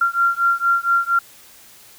sine beating tone pair, 1378 / 1382.3 Hz, F6 / F6, -24 / -18 cents, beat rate 4.3 Hz, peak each -18 dBFS, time 0.01-1.19 s, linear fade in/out 5 ms, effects white hiss -46 dBFS RMS until 1.98 s

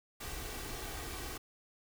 pink noise with comb filter, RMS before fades -42 dBFS, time 0.2-1.38 s, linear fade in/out 10 ms, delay 2.6 ms, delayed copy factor +0.55, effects none

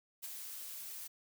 blue noise with ADSR envelope, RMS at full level -42 dBFS, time 0.22-1.08 s, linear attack 24 ms, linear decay 24 ms, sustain -4 dB, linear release 14 ms, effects none

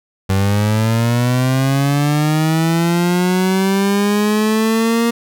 30% pulse linear sweep, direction up, 95 to 234.5 Hz, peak -10 dBFS, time 0.29-5.11 s, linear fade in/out 10 ms, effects none

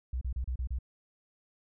sine tone bursts, 62.6 Hz, B1, 24 cents sharp, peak -30 dBFS, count 6, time 0.13-0.788 s, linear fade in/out 5 ms, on 83 ms, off 32 ms, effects none

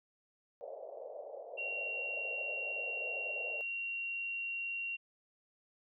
white band-pass noise, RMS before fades -47 dBFS, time 0.61-3.61 s, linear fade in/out 0 ms, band 480 to 650 Hz, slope 48 dB/octave
sine tone, 2751 Hz, F7, 27 cents flat, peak -36 dBFS, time 1.57-4.97 s, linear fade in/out 20 ms
effects none

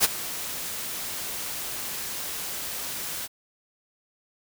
white noise with ADSR envelope, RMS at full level -17 dBFS, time 0-3.28 s, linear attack 42 ms, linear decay 25 ms, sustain -16 dB, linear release 34 ms, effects none

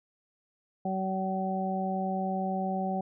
harmonic tone, 189.7 Hz, F#3, 43 cents sharp, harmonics 1 / 2 / 3 / 4, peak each -31 / -39 / -37 / -32 dBFS, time 0.85-3.01 s, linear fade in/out 5 ms, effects none

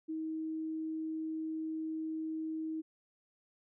sine tone, 317.3 Hz, D#4, 34 cents sharp, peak -35 dBFS, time 0.08-2.82 s, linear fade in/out 20 ms, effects none

